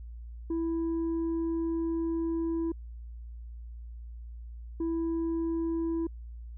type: tone bursts at uneven times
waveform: sine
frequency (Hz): 330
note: E4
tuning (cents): +2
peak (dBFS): -25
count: 2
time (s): 0.5-2.72 / 4.8-6.07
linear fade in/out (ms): 5
effects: tanh soft clip ceiling -27 dBFS + added 58 Hz sine -40 dBFS peak until 6.57 s